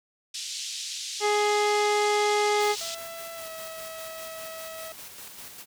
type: band-pass noise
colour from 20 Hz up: pink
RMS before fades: -35 dBFS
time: 0.34-2.95 s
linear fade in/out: 5 ms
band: 3300 to 7600 Hz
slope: 24 dB/octave
type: harmonic tone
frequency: 416.6 Hz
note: G#4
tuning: 5 cents sharp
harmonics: 1 / 2 / 3 / 4 / 5 / 6 / 7 / 8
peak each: -24 / -26 / -32 / -39 / -31 / -42 / -44 / -40 dBFS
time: 1.2-2.76 s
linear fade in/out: 50 ms
type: noise with tremolo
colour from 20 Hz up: white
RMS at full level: -42 dBFS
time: 2.58-5.66 s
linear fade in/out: 50 ms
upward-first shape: square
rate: 5 Hz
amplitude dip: 35%
type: tone with pitch glide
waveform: sawtooth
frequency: 666 to 646.3 Hz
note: E5 to E5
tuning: +18 to -34 cents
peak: -34 dBFS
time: 2.81-4.92 s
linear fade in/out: 0 ms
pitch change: -52 cents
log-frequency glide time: 3.36-3.47 s
effects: none